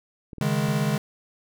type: clicks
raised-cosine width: 3 ms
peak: -27 dBFS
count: 3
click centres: 0.332 / 0.383 / 0.686 s
type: chord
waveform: square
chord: C# suspended second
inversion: none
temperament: equal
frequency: 138.59 / 155.56 / 207.7 Hz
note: C#3 / D#3 / G#3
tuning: 0 / 0 / 0 cents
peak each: -27 dBFS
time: 0.41-0.98 s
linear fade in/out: 2 ms
effects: none